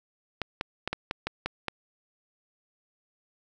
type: clicks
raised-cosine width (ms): 0.3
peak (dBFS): -13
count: 8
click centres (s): 0.417 / 0.611 / 0.876 / 0.93 / 1.111 / 1.27 / 1.46 / 1.683
effects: none